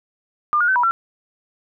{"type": "tone with pitch steps", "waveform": "sine", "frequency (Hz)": [1200, 1431, 1529, 973, 1355], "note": ["D6", "F6", "G6", "B5", "E6"], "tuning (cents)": [37, 42, -44, -26, 47], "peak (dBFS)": -14, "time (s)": [0.53, 0.91], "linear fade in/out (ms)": 0, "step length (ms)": 76, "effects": []}